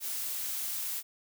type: noise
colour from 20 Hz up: blue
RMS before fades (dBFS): -35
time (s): 0-1.03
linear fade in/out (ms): 50
effects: none